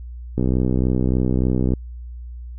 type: click train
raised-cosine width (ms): 3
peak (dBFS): -7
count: 87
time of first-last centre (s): 0.38-1.736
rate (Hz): 63.4
effects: added 60 Hz sine -31 dBFS peak until 2.58 s